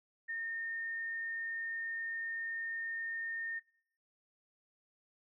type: tone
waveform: sine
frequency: 1827 Hz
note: A#6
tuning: 35 cents flat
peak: -36 dBFS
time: 0.28-3.6 s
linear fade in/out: 20 ms
effects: noise-tail reverb RT60 0.7 s tail -22 dB re dry